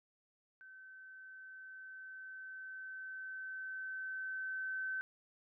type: tone with level ramp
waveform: sine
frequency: 1534 Hz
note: G6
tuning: 38 cents flat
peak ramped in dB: -53 to -36 dBFS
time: 0.61-5.01 s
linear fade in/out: 0 ms
effects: none